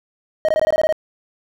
triangle tone bursts, 626 Hz, D#5, 10 cents sharp, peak -11 dBFS, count 9, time 0.45-0.925 s, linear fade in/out 0 ms, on 35 ms, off 20 ms, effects none

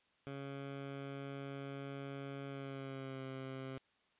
15% pulse tone with pitch glide, 138.59 to 132.79 Hz, C#3 to C3, 0 to +26 cents, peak -37 dBFS, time 0.27-3.78 s, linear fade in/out 0 ms, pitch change -74 cents, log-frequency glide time 2.46-3.23 s, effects white hiss -74 dBFS RMS until 4.19 s + resampled to 8000 Hz

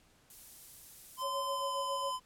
violet noise, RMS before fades -48 dBFS, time 0.3-1.23 s, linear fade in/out 2 ms
square tone with pitch glide, 1029 to 1018.9 Hz, C6 to C6, -29 to -46 cents, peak -35 dBFS, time 1.17-2.2 s, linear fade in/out 50 ms, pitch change -17 cents, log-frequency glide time 1.43-1.77 s
sine tone with tremolo, 554.4 Hz, C#5, in tune, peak -35 dBFS, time 1.21-2.13 s, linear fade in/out 50 ms, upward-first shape sine, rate 7.3 Hz, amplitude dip 75%
effects pink hiss -66 dBFS RMS until 2.25 s + low-pass 12000 Hz 12 dB/octave

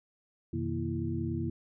sine tone cluster, 90.2 / 126.8 / 157.4 / 235.2 / 332.7 Hz, F#2 / B2 / D#3 / A#3 / E4, -44 / +46 / +20 / +16 / +16 cents, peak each -36 / -37 / -38 / -37 / -36 dBFS, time 0.53-1.5 s, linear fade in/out 5 ms, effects none

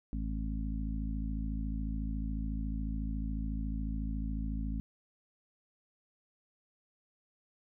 harmonic tone, 54 Hz, A1, 32 cents flat, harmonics 1 / 2 / 3 / 4 / 5, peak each -34 / -46 / -43 / -41 / -43 dBFS, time 0.13-4.8 s, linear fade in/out 0 ms, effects none

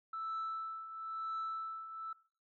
sine tone with tremolo, 1318.5 Hz, E6, in tune, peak -34 dBFS, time 0.13-2.13 s, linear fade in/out 5 ms, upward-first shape triangle, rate 1 Hz, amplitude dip 75%, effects noise-tail reverb RT60 0.4 s tail -20 dB re dry + tanh soft clip ceiling -34 dBFS

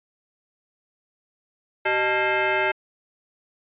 sine tone with frequency modulation, 615 Hz, D#5, 20 cents flat, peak -19 dBFS, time 1.85-2.72 s, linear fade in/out 10 ms, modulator 499 Hz, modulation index 3.9, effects resampled to 8000 Hz

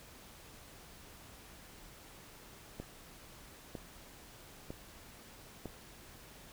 click train, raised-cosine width 2 ms, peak -28 dBFS, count 4, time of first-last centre 2.8-5.657 s, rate 1.05 Hz, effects pink hiss -55 dBFS RMS until 6.52 s

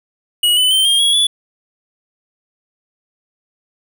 square tone with pitch steps, 2909 / 3008 / 3111 / 3217 / 3326 / 3439 Hz, F#7 / F#7 / G7 / G7 / G#7 / A7, -30 / +28 / -14 / +44 / +2 / -40 cents, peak -11 dBFS, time 0.43-1.27 s, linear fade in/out 5 ms, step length 140 ms, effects none

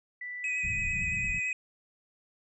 sine tone with pitch glide, 1975.5 to 2001 Hz, B6 to B6, 0 to +22 cents, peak -36 dBFS, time 0.21-1.52 s, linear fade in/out 5 ms, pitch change +22 cents, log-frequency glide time 0.34-1.23 s
triangle tone with vibrato, 2522 Hz, D#7, 23 cents sharp, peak -28 dBFS, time 0.44-1.53 s, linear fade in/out 2 ms, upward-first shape triangle, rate 8.9 Hz, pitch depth 22 cents each way
pink low-pass noise, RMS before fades -38 dBFS, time 0.63-1.4 s, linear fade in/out 10 ms, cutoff 200 Hz, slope 48 dB/octave
effects resampled to 24000 Hz

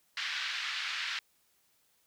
pink band-pass noise, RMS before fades -36 dBFS, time 0.17-1.19 s, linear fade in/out 2 ms, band 1500 to 4500 Hz, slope 24 dB/octave, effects white hiss -71 dBFS RMS until 2.06 s

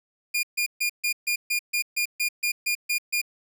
sawtooth tone bursts, 2420 Hz, D#7, 49 cents flat, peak -19 dBFS, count 13, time 0.34-3.216 s, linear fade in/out 10 ms, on 92 ms, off 140 ms, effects none

